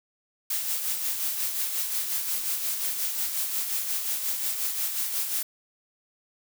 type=noise with tremolo; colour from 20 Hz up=blue; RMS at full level=-27 dBFS; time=0.5-5.43 s; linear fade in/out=5 ms; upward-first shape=sine; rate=5.6 Hz; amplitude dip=45%; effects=none